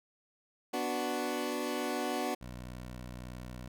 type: chord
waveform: 20% pulse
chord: B minor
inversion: none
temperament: equal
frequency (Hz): 246.9 / 293.7 / 370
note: B3 / D4 / F#4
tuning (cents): 0 / 0 / 0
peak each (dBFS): -32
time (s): 0.73-2.35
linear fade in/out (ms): 10
type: tone with vibrato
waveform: 15% pulse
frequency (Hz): 61.7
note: B1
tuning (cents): -1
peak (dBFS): -36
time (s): 2.41-3.68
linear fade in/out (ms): 5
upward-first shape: sine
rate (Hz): 12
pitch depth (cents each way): 12
effects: none